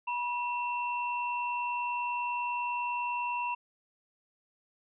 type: tone pair together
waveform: sine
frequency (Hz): 970 / 2700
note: B5 / E7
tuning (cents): -31 / +41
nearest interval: octave + tritone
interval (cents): 1772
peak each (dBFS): -31 / -36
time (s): 0.07-3.55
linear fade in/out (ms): 10
effects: none